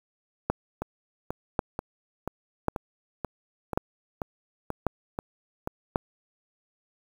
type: two click trains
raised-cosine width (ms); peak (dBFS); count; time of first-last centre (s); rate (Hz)
1; -9 / -16; 6 / 11; 0.5-5.959 / 0.82-5.674; 0.916 / 2.06
effects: 7-bit